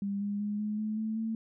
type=tone with pitch steps; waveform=sine; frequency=199.8 / 203.5 / 207.3 / 211.2 / 215.1 / 219.1 / 223.2 Hz; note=G3 / G#3 / G#3 / G#3 / A3 / A3 / A3; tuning=+33 / -35 / -3 / +29 / -39 / -7 / +25 cents; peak=-30 dBFS; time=0.02-1.35 s; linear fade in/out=2 ms; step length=190 ms; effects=none